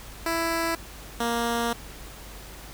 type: tone pair in turn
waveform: 10% pulse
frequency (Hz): 331.4 / 234.3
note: E4 / A#3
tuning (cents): +9 / +9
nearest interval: tritone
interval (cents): 600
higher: first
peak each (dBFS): -16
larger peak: neither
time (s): 0.26-0.75 / 1.2-1.73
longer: second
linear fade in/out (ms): 2
effects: added 50 Hz sine -44 dBFS peak until 2.73 s + pink hiss -44 dBFS RMS until 2.73 s